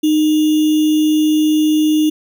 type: tone with sample-and-hold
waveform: sine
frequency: 307.5 Hz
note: D#4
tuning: 20 cents flat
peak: -10 dBFS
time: 0.03-2.1 s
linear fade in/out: 10 ms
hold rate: 3150 Hz
effects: none